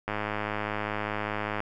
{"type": "click train", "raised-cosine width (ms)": 0.5, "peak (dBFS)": -15, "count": 161, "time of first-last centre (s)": [0.08, 1.604], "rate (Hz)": 105, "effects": []}